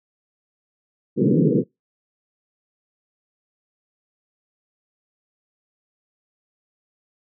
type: band-pass noise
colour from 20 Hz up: pink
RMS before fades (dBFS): -17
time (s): 1.16-1.64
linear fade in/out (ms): 50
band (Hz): 130 to 490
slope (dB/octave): 96
effects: noise-tail reverb RT60 0.2 s tail -26 dB re dry